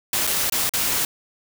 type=noise with dropouts; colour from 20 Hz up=white; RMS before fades=-22 dBFS; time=0.13-1.05 s; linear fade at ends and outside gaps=2 ms; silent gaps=0.269-0.273 / 0.498-0.522 / 0.694-0.736 s; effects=none